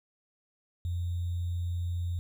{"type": "tone with sample-and-hold", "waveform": "sine", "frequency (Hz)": 87.31, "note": "F2", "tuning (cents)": 0, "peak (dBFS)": -29, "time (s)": [0.85, 2.19], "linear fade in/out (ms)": 0, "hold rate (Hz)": 3675, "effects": []}